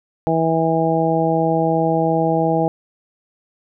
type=harmonic tone; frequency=162.8 Hz; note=E3; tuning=21 cents flat; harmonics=1 / 2 / 3 / 4 / 5; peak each=-21 / -21 / -21 / -21 / -21 dBFS; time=0.27-2.68 s; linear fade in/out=0 ms; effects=none